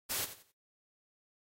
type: noise with echo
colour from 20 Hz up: white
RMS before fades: -35 dBFS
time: 0.09-0.26 s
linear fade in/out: 20 ms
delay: 88 ms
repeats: 3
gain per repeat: -12 dB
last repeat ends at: 0.524 s
effects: AAC 48 kbps